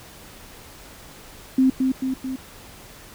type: tone with echo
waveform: sine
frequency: 261.6 Hz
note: C4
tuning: in tune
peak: -13 dBFS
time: 1.58-1.7 s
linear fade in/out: 5 ms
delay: 220 ms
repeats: 3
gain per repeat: -4 dB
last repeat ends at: 2.36 s
effects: pink hiss -44 dBFS RMS until 3.14 s